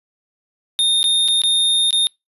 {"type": "tone with dropouts", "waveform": "square", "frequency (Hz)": 3661, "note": "A#7", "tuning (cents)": -32, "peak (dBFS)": -14, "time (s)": [0.79, 2.07], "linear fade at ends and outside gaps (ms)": 0, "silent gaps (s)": [[1.03, 1.041], [1.279, 1.284], [1.418, 1.436], [1.907, 1.928]], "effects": ["noise-tail reverb RT60 0.2 s tail -26 dB re dry", "resampled to 32000 Hz"]}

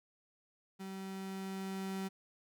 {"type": "tone with level ramp", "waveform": "35% pulse", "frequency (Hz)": 191.9, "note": "G3", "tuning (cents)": -37, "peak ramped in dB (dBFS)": [-41, -35], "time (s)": [0.79, 2.09], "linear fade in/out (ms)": 20, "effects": []}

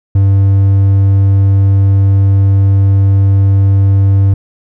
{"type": "tone", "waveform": "triangle", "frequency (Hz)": 98, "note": "G2", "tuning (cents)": 0, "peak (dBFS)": -3, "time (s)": [0.15, 4.34], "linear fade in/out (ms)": 5, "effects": []}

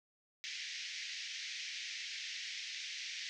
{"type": "band-pass noise", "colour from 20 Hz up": "pink", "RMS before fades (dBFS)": -44, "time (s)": [0.44, 3.29], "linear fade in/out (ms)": 0, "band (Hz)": [1900, 6200], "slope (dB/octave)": 48, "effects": []}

